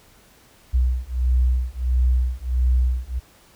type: beating tone pair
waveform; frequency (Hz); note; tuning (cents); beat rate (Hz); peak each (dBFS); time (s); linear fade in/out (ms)
sine; 61.74 / 63.24; B1 / B1; 0 / +42; 1.5; -20; 0.73-3.2; 20
effects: pink hiss -53 dBFS RMS until 3.55 s